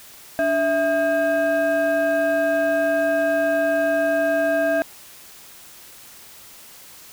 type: tone with frequency modulation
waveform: sine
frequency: 658 Hz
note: E5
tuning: 3 cents flat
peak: -16 dBFS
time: 0.39-4.82 s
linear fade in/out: 0 ms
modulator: 948 Hz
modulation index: 0.8
effects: tanh soft clip ceiling -12 dBFS + white hiss -44 dBFS RMS until 7.12 s